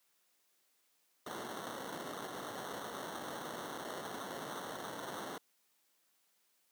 blue noise with sample-and-hold, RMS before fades -43 dBFS, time 1.26-5.38 s, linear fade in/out 5 ms, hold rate 2450 Hz, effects white hiss -75 dBFS RMS until 6.71 s + high-pass 200 Hz 12 dB/octave

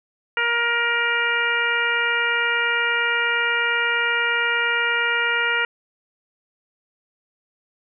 harmonic tone, 471.5 Hz, A#4, 20 cents sharp, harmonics 1 / 2 / 3 / 4 / 5 / 6, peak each -30 / -29 / -22 / -24 / -26 / -28 dBFS, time 0.37-5.65 s, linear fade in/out 2 ms, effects none

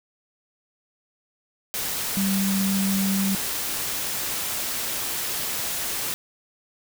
sine tone in noise, 194.6 Hz, G3, 12 cents flat, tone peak -21 dBFS, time 2.17-3.35 s, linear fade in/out 0 ms, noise white, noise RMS -28 dBFS, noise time 1.74-6.14 s, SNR +4 dB, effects none

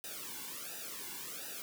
white noise with flanger, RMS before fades -44 dBFS, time 0.04-1.62 s, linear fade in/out 0 ms, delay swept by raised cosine 0.91 to 1.62 ms, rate 1.4 Hz, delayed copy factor -0.95, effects none

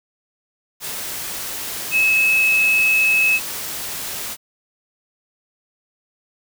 sine tone in noise, 2584 Hz, E7, 35 cents flat, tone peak -13 dBFS, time 1.91-3.4 s, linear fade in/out 50 ms, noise white, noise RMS -28 dBFS, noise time 0.8-4.37 s, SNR +12 dB, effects none

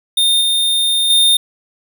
square tone with level steps, 3638 Hz, A#7, 43 cents flat, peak -11 / -13 / -9 dBFS, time 0.17-1.37 s, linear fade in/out 5 ms, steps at 0.41 / 1.1 s, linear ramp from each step 2 ms, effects none

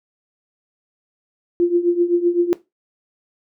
sine tone with tremolo, 348.1 Hz, F4, 6 cents flat, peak -10 dBFS, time 1.6-2.53 s, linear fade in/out 0 ms, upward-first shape triangle, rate 7.8 Hz, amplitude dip 85%, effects noise-tail reverb RT60 0.2 s tail -17 dB re dry

